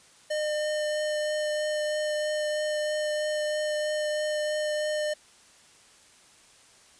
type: tone with vibrato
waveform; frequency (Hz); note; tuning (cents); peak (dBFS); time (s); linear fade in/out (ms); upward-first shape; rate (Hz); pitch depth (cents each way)
square; 606; D#5; -46; -27; 0.3-5.14; 10; triangle; 3.1; 10
effects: white hiss -56 dBFS RMS until 6.99 s + resampled to 22050 Hz